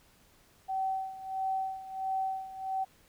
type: tone with tremolo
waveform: sine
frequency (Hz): 765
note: G5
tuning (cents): -42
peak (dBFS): -28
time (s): 0.68-2.85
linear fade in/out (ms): 20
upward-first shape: sine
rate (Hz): 1.5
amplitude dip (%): 80
effects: pink hiss -63 dBFS RMS until 3.08 s